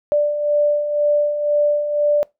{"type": "beating tone pair", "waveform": "sine", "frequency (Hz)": [587.3, 589.3], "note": ["D5", "D5"], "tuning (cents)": [0, 6], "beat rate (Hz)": 2, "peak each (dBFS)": [-23, -15], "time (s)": [0.12, 2.23], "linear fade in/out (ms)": 0, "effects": ["noise-tail reverb RT60 0.2 s tail -23 dB re dry"]}